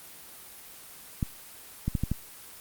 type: clicks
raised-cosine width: 5 ms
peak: -14 dBFS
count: 5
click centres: 1.228 / 1.88 / 1.952 / 2.036 / 2.116 s
effects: white hiss -47 dBFS RMS until 2.6 s + Opus 24 kbps